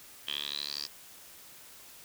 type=tone with band-pass filter sweep; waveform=10% pulse; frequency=72.3 Hz; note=D2; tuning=27 cents flat; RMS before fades=-37 dBFS; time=0.27-0.87 s; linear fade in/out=10 ms; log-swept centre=3100 to 5000 Hz; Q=9.9; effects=white hiss -52 dBFS RMS until 2.04 s